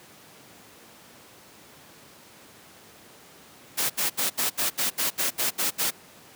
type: noise bursts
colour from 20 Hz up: white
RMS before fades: -25 dBFS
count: 11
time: 3.77-5.91 s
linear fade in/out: 20 ms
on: 130 ms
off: 71 ms
effects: pink hiss -50 dBFS RMS until 6.35 s + high-pass 150 Hz 12 dB/octave